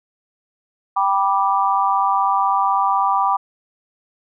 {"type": "chord", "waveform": "sine", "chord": "G major", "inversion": "none", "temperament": "just", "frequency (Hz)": [784, 980, 1176], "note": ["G5", "B5", "D6"], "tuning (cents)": [0, -14, 2], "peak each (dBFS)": -19, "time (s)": [0.96, 3.37], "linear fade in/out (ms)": 10, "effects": []}